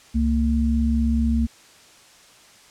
sine tone pair together, 68.08 / 229 Hz, C#2 / A#3, -31 / -31 cents, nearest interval octave + major sixth, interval 2100 cents, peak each -20 dBFS, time 0.14-1.47 s, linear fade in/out 20 ms, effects white hiss -50 dBFS RMS until 2.7 s + low-pass 8000 Hz 12 dB/octave

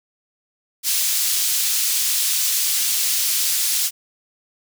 pink high-pass noise, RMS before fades -20 dBFS, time 0.83-3.91 s, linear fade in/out 50 ms, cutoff 4600 Hz, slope 12 dB/octave, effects none

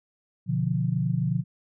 sine chord, B diminished, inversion none, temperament equal, 123.47 / 146.83 / 174.61 Hz, B2 / D3 / F3, 0 / 0 / 0 cents, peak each -27 dBFS, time 0.46-1.44 s, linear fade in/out 50 ms, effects none

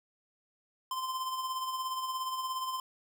square tone with tremolo, 1037 Hz, C6, 16 cents flat, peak -32 dBFS, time 0.91-2.8 s, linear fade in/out 2 ms, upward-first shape sine, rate 17 Hz, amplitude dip 45%, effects none

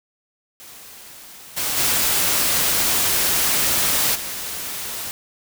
white noise with level steps, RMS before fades -41 / -23 / -19 / -29 dBFS, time 0.6-5.11 s, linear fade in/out 0 ms, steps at 1.56 / 1.76 / 4.14 s, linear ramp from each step 20 ms, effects none

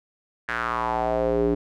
square tone with band-pass filter sweep, 58.27 Hz, A#1, in tune, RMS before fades -24 dBFS, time 0.48-1.55 s, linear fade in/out 10 ms, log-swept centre 1700 to 340 Hz, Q 3.9, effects none

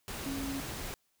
sine tone in noise, 273.2 Hz, C#4, 25 cents flat, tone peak -35 dBFS, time 0.26-0.6 s, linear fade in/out 0 ms, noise pink, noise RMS -40 dBFS, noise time 0.08-0.94 s, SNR +2 dB, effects white hiss -75 dBFS RMS until 1.2 s

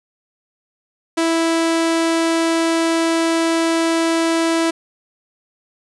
sawtooth tone, 329.4 Hz, E4, 1 cent flat, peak -11 dBFS, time 1.17-4.71 s, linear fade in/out 10 ms, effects resampled to 24000 Hz + 8-bit

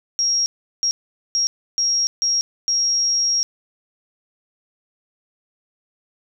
sine tone bursts at uneven times, 5600 Hz, F8, 4 cents sharp, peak -16 dBFS, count 6, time 0.19-0.46 / 0.83-0.91 / 1.35-1.47 / 1.78-2.07 / 2.22-2.41 / 2.68-3.43 s, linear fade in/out 0 ms, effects none

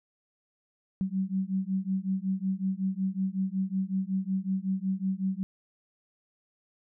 sine beating tone pair, 187.9 / 193.3 Hz, F#3 / G3, +27 / -24 cents, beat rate 5.4 Hz, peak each -30 dBFS, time 1.01-5.43 s, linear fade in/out 0 ms, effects none

